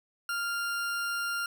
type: tone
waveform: 40% pulse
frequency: 1396.9 Hz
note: F6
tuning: in tune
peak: -29 dBFS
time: 0.29-1.46 s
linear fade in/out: 2 ms
effects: none